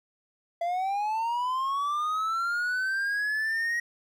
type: linear sweep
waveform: triangle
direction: up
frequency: 674 to 1896 Hz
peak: -24 dBFS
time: 0.61-3.8 s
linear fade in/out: 5 ms
effects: 11-bit